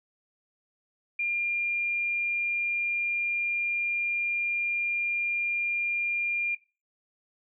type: tone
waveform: sine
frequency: 2400 Hz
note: D7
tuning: 37 cents sharp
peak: -26 dBFS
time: 1.19-6.55 s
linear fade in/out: 5 ms
effects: noise-tail reverb RT60 0.3 s tail -17 dB re dry